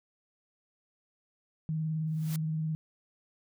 sine tone with vibrato, 157.5 Hz, D#3, 21 cents sharp, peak -29 dBFS, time 1.69-2.75 s, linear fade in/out 0 ms, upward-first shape sine, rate 19 Hz, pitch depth 30 cents each way
white noise with exponential growth, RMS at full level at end -39 dBFS, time 2.07-2.36 s, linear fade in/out 2 ms, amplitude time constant 63 ms
effects none

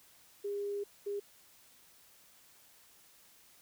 sine tone bursts at uneven times, 405.6 Hz, G#4, 41 cents flat, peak -34 dBFS, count 2, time 0.44-0.84 / 1.06-1.2 s, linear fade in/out 10 ms, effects white hiss -62 dBFS RMS until 3.61 s

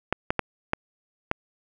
clicks, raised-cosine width 0.5 ms, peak -7 dBFS, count 5, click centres 0.126 / 0.305 / 0.393 / 0.734 / 1.314 s, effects none

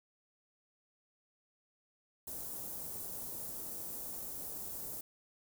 white band-stop noise, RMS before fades -43 dBFS, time 2.27-5.01 s, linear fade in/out 5 ms, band 650 to 10000 Hz, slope 12 dB/octave, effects none

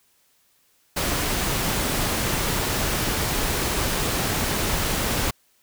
pink noise, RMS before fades -24 dBFS, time 0.96-5.31 s, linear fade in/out 10 ms, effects white hiss -63 dBFS RMS until 5.62 s

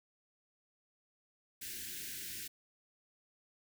white band-stop noise, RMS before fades -44 dBFS, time 1.61-2.48 s, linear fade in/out 10 ms, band 420 to 1500 Hz, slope 96 dB/octave, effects none

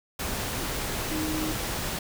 sine tone in noise, 311.1 Hz, D#4, in tune, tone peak -29 dBFS, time 1.11-1.52 s, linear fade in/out 5 ms, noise pink, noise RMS -31 dBFS, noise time 0.19-1.99 s, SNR -1 dB, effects none

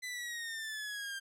sawtooth exponential sweep, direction down, 2016 to 1583 Hz, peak -35 dBFS, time 0.02-1.2 s, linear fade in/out 20 ms, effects low-pass 12000 Hz 12 dB/octave

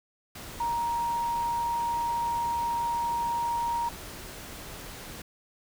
sine tone in noise, 939 Hz, A#5, 12 cents sharp, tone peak -26 dBFS, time 0.6-3.89 s, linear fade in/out 5 ms, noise pink, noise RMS -42 dBFS, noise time 0.35-5.22 s, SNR +13 dB, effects none

